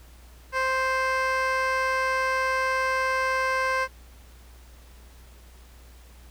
15% pulse tone with band-pass filter, 523.3 Hz, C5, in tune, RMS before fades -25 dBFS, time 0.52-3.88 s, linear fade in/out 50 ms, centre 1300 Hz, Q 0.6, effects added 60 Hz sine -47 dBFS peak until 6.3 s + pink hiss -55 dBFS RMS until 6.3 s

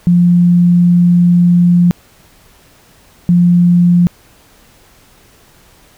sine tone bursts at uneven times, 175.1 Hz, F3, 5 cents sharp, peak -5 dBFS, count 2, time 0.07-1.91 / 3.29-4.07 s, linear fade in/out 0 ms, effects pink hiss -46 dBFS RMS until 5.97 s

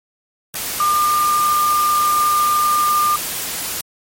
sine tone in noise, 1200 Hz, D6, 37 cents sharp, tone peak -13 dBFS, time 0.8-3.16 s, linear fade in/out 2 ms, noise white, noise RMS -24 dBFS, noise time 0.54-3.81 s, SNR +8 dB, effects MP3 64 kbps

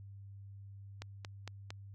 click train, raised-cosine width 0.2 ms, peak -26 dBFS, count 4, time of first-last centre 1.02-1.705 s, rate 4.38 Hz, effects added 99 Hz sine -48 dBFS peak until 1.94 s

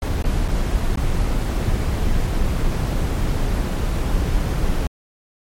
brown noise with dropouts, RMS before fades -19 dBFS, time 0.02-4.87 s, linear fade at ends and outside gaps 2 ms, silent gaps 0.225-0.24 / 0.48-0.484 / 0.958-0.973 s, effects MP3 64 kbps

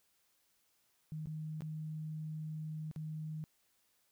sine tone with dropouts, 155.56 Hz, D#3, in tune, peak -39 dBFS, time 1.12-3.44 s, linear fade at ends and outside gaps 0 ms, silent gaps 1.258-1.271 / 1.607-1.62 / 2.913-2.961 s, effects white hiss -75 dBFS RMS until 4.11 s

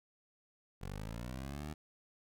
15% pulse linear sweep, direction up, 45.21 to 77.78 Hz, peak -35 dBFS, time 0.81-1.74 s, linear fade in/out 10 ms, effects none

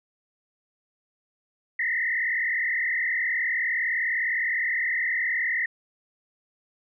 sine tone with frequency modulation, 1941 Hz, B6, 31 cents flat, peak -23 dBFS, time 1.79-5.66 s, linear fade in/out 5 ms, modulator 39.5 Hz, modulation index 3.2, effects none

